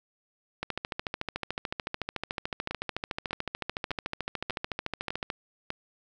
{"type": "two click trains", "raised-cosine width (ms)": 0.3, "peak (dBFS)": [-15, -16], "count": [65, 6], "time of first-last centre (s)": [[0.63, 5.302], [2.71, 5.704]], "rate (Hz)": [13.7, 1.67], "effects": []}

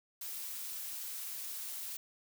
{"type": "noise", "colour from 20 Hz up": "blue", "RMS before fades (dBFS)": -42, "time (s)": [0.21, 1.97], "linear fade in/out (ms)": 5, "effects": []}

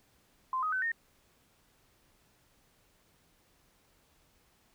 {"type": "tone with pitch steps", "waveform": "sine", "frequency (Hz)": [1038, 1256, 1519.7, 1838.9], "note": ["C6", "D#6", "F#6", "A#6"], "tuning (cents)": [-14, 16, 46, -24], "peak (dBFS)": -29, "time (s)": [0.53, 0.918], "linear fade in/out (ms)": 2, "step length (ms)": 97, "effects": ["pink hiss -68 dBFS RMS until 4.74 s"]}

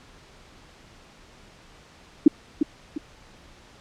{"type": "tone with echo", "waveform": "sine", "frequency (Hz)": 300.8, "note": "D4", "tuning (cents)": 42, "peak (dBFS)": -7, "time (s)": [2.26, 2.28], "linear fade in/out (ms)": 5, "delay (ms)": 350, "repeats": 2, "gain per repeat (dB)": -9, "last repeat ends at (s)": 2.98, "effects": ["pink hiss -51 dBFS RMS until 3.8 s", "low-pass 6000 Hz 12 dB/octave"]}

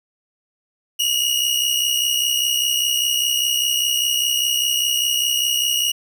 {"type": "tone pair together", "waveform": "sawtooth", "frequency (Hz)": [2848, 2913], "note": ["F7", "F#7"], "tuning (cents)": [33, -28], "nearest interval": "unison", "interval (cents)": 39, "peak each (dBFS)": -17, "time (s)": [0.99, 5.92], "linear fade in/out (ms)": 10, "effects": []}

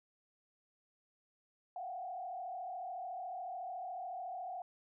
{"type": "tone with frequency modulation", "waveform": "sine", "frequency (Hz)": 730, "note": "F#5", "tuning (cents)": -24, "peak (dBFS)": -40, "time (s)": [1.76, 4.62], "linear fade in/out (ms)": 2, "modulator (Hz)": 33.9, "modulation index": 1.2, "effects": []}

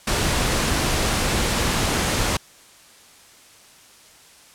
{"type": "noise", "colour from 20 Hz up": "pink", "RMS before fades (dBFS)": -21, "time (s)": [0.07, 2.37], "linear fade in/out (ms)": 5, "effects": ["white hiss -49 dBFS RMS until 4.54 s", "low-pass 10000 Hz 12 dB/octave"]}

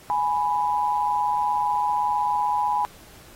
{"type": "tone pair together", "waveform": "sine", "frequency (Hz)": [833, 988.7], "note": ["G#5", "B5"], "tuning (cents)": [5, 2], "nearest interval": "minor third", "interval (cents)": 297, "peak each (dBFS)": -23, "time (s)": [0.1, 2.85], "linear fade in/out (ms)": 0, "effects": ["pink hiss -49 dBFS RMS until 3.35 s", "AAC 48 kbps"]}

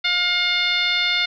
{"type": "tone with frequency modulation", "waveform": "sine", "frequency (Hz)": 2855, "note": "F7", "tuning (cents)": 37, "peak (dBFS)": -17, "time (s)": [0.04, 1.26], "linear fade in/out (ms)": 10, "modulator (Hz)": 717, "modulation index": 1.9, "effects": []}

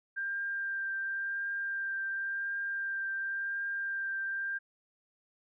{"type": "tone with vibrato", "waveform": "sine", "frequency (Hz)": 1588, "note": "G6", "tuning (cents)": 22, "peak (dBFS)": -32, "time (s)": [0.16, 4.59], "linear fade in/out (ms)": 20, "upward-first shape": "triangle", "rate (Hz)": 0.93, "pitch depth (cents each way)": 14, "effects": []}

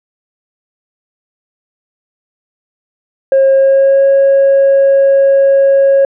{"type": "tone with pitch glide", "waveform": "sine", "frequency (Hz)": [539, 548.4], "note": ["C#5", "C#5"], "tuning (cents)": [-49, -19], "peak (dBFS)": -3, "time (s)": [3.32, 6.05], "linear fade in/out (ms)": 2, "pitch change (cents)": 30, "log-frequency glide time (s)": [3.52, 4.05], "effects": ["tanh soft clip ceiling -3 dBFS"]}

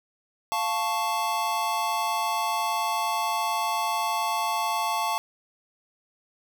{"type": "chord", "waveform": "square", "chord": "F augmented", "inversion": "none", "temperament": "equal", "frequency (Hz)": [698.5, 880, 1108.7], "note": ["F5", "A5", "C#6"], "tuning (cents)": [0, 0, 0], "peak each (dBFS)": [-32, -28, -30], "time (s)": [0.52, 5.18], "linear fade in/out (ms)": 0, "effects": []}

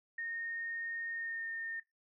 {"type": "tone with pitch glide", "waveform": "sine", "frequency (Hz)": [1844, 1823.9], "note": ["A#6", "A#6"], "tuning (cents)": [-19, -38], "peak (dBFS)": -37, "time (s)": [0.18, 1.8], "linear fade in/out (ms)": 5, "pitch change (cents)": -19, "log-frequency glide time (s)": [1.1, 1.48], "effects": ["noise-tail reverb RT60 0.2 s tail -19 dB re dry"]}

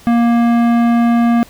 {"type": "tone with tanh clipping", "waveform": "sine", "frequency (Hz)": 235.1, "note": "A#3", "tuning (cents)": 15, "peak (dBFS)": -11, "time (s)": [0.07, 1.43], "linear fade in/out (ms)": 0, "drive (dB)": 16, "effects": ["pink hiss -42 dBFS RMS until 1.49 s"]}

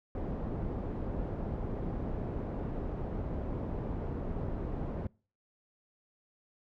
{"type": "low-pass noise", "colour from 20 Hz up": "pink", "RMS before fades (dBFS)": -36, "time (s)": [0.15, 5.07], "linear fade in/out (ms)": 2, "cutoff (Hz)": 560, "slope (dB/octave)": 12, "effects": ["noise-tail reverb RT60 0.4 s tail -25 dB re dry"]}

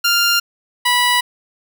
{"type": "tone pair in turn", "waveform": "15% pulse", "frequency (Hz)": [1396.9, 980.6], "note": ["F6", "B5"], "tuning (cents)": [0, -13], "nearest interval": "tritone", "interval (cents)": 613, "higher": "first", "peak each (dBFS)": -6, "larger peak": "neither", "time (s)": [[0.04, 0.4], [0.85, 1.21]], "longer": "neither", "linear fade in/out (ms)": 10, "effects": []}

